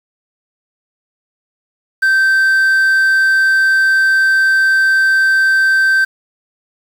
triangle tone with quantisation, 1556 Hz, G6, 13 cents flat, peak -7 dBFS, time 2.02-6.05 s, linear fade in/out 10 ms, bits 6, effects none

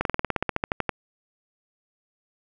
slowing click train, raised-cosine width 0.5 ms, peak -8 dBFS, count 15, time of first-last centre 0.01-0.893 s, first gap 42 ms, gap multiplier 1.06, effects none

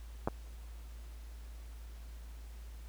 clicks, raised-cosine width 1 ms, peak -17 / -25 dBFS, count 2, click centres 0.275 / 0.284 s, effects added 56 Hz sine -45 dBFS peak until 2.88 s + pink hiss -61 dBFS RMS until 2.88 s

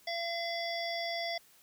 harmonic tone, 680 Hz, F5, 46 cents flat, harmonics 1 / 3 / 5 / 7 / 8, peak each -36 / -39 / -42 / -42 / -44 dBFS, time 0.07-1.38 s, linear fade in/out 5 ms, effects white hiss -62 dBFS RMS until 1.62 s

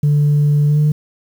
sine tone with pitch glide, 146.83 to 150.44 Hz, D3 to D3, 0 to +42 cents, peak -8 dBFS, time 0.03-0.92 s, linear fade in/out 5 ms, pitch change +42 cents, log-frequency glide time 0.67-0.79 s, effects tanh soft clip ceiling -8 dBFS + 7-bit

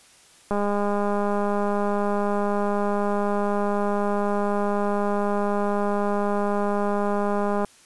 click train, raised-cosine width 1 ms, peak -12 dBFS, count 1457, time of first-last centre 0.51-7.647 s, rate 204 Hz, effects white hiss -53 dBFS RMS until 7.85 s + resampled to 24000 Hz

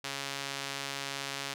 sawtooth tone with band-pass filter, 138.59 Hz, C#3, in tune, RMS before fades -38 dBFS, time 0.04-1.54 s, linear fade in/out 5 ms, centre 4100 Hz, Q 0.68, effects none

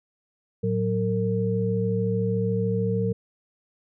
sine tone cluster, 111 / 184.6 / 456.7 Hz, A2 / F#3 / A#4, +16 / -4 / -36 cents, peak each -26 dBFS, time 0.63-3.13 s, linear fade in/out 10 ms, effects none

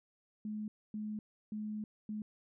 sine tone bursts at uneven times, 212.9 Hz, G#3, 43 cents sharp, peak -37 dBFS, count 4, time 0.45-0.68 / 0.94-1.19 / 1.52-1.84 / 2.09-2.22 s, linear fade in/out 2 ms, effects none

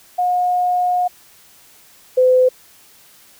sine tone pair in turn, 720 / 509.1 Hz, F#5 / C5, -47 / -47 cents, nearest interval tritone, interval 600 cents, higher first, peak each -14 / -9 dBFS, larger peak second, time 0.18-1.08 / 2.17-2.49 s, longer first, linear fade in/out 10 ms, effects white hiss -48 dBFS RMS until 3.39 s

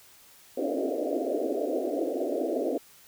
pink band-pass noise, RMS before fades -29 dBFS, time 0.57-2.78 s, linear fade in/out 5 ms, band 260 to 690 Hz, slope 96 dB/octave, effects white hiss -55 dBFS RMS until 3.07 s

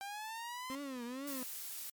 sawtooth linear sweep, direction up, 784 to 1047 Hz, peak -38 dBFS, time 0.01-0.75 s, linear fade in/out 0 ms
35% pulse tone with vibrato, 260 Hz, C4, 11 cents flat, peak -39 dBFS, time 0.7-1.43 s, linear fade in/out 0 ms, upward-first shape triangle, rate 2.2 Hz, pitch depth 190 cents each way
blue noise, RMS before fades -44 dBFS, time 1.27-1.9 s, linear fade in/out 5 ms
effects MP3 96 kbps

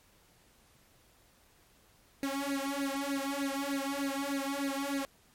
sawtooth tone with flanger, 277.2 Hz, C#4, in tune, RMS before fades -34 dBFS, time 2.23-5.05 s, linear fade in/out 0 ms, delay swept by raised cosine 0.45 to 2.75 ms, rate 3.3 Hz, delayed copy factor +1, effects pink hiss -64 dBFS RMS until 5.34 s + MP3 64 kbps

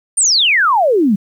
sine exponential sweep, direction down, 9290 to 185 Hz, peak -9 dBFS, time 0.17-1.16 s, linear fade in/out 10 ms, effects 8-bit

